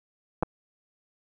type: clicks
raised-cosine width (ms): 1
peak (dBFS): -12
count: 2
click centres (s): 0.426 / 0.432
effects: none